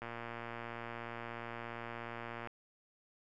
click train, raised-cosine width 0.5 ms, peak -28 dBFS, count 288, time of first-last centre 0.02-2.473 s, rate 117 Hz, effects none

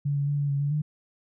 sine tone with pitch steps, 143 / 141.7 / 144.4 / 143.3 / 140.3 / 143.4 / 150.4 Hz, D3 / C#3 / D3 / D3 / C#3 / D3 / D3, -46 / +38 / -29 / -42 / +21 / -41 / +42 cents, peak -23 dBFS, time 0.05-0.82 s, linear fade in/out 10 ms, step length 110 ms, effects none

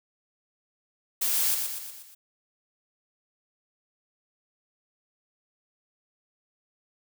blue noise with echo, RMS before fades -26 dBFS, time 1.21-1.55 s, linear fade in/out 10 ms, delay 120 ms, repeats 5, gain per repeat -5 dB, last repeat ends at 2.15 s, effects none

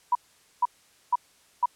sine tone bursts, 976 Hz, B5, 21 cents flat, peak -18 dBFS, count 4, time 0.12-1.658 s, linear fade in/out 5 ms, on 32 ms, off 470 ms, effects white hiss -60 dBFS RMS until 1.75 s + low-pass 10000 Hz 12 dB/octave

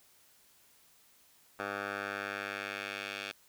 10% pulse tone with band-pass filter sweep, 100 Hz, G2, 35 cents sharp, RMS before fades -39 dBFS, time 1.59-3.32 s, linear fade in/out 5 ms, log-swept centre 1200 to 2900 Hz, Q 1.5, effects white hiss -64 dBFS RMS until 3.48 s

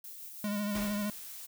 violet noise with tremolo, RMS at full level -45 dBFS, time 0.04-0.88 s, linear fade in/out 2 ms, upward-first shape sine, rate 6.1 Hz, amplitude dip 25%
square tone with vibrato, 206.4 Hz, G#3, 10 cents flat, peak -32 dBFS, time 0.44-1.1 s, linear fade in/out 2 ms, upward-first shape triangle, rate 13 Hz, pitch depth 40 cents each way
pink noise with exponential decay, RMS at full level -38 dBFS, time 0.75-1.35 s, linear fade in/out 1 ms, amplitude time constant 130 ms
blue noise, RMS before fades -45 dBFS, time 0.79-1.47 s, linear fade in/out 20 ms
effects none

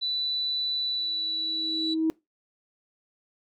sine tone with pitch glide, 3974 to 3944 Hz, B7 to B7, +10 to -3 cents, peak -26 dBFS, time 0.01-1.95 s, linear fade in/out 20 ms, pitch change -13 cents, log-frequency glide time 0.75-1.37 s
sine tone with exponential growth, 320 Hz, D#4, 49 cents sharp, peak -19 dBFS, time 0.99-2.1 s, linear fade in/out 0 ms, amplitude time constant 240 ms
effects noise-tail reverb RT60 0.2 s tail -22 dB re dry + tanh soft clip ceiling -15 dBFS

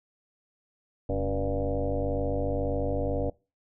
sine tone with frequency modulation, 282.2 Hz, C#4, 31 cents sharp, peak -25 dBFS, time 1.09-3.3 s, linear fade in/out 5 ms, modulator 102 Hz, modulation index 3.5, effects noise-tail reverb RT60 0.3 s tail -23 dB re dry

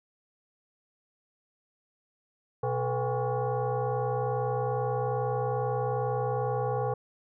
sine tone with frequency modulation, 186.7 Hz, F#3, 16 cents sharp, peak -26 dBFS, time 2.63-6.94 s, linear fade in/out 5 ms, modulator 311 Hz, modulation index 2.4, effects none

